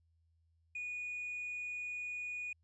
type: tone with tanh clipping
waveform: triangle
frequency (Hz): 2460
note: D#7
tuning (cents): -20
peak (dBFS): -39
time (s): 0.75-2.53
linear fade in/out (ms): 5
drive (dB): 5
effects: added 82 Hz sine -70 dBFS peak until 2.63 s + resampled to 22050 Hz